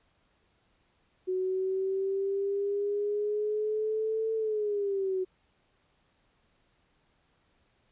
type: exponential two-way sweep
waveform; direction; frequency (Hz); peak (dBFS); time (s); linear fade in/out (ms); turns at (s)
sine; up then down; 369.5 to 445.7 to 369.5; -27; 1.27-5.25; 20; 4.34
effects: pink hiss -70 dBFS RMS until 7.91 s + resampled to 8000 Hz